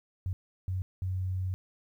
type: tone bursts at uneven times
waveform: sine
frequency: 93 Hz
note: F#2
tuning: 9 cents sharp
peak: -29 dBFS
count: 3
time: 0.26-0.33 / 0.68-0.82 / 1.02-1.54 s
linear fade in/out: 0 ms
effects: 11-bit